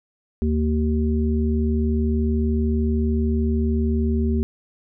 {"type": "harmonic tone", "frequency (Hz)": 76.7, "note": "D#2", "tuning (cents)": -24, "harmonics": [1, 3, 5], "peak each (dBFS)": [-20, -22, -28], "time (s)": [0.42, 4.43], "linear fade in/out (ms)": 0, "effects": []}